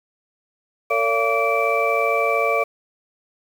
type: tone cluster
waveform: sine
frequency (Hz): 454.3 / 570 / 683 / 1152 / 2331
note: A#4 / C#5 / F5 / D6 / D7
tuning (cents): -45 / +48 / -39 / -34 / -14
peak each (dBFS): -23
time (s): 0.9-2.64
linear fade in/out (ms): 10
effects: tanh soft clip ceiling -5 dBFS + 7-bit